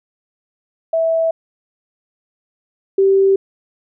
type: tone pair in turn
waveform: sine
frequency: 654 / 388.9 Hz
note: E5 / G4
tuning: -14 / -14 cents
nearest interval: major sixth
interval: 900 cents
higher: first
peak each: -13 / -9 dBFS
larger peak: second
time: 0.93-1.31 / 2.98-3.36 s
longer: neither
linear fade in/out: 5 ms
effects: none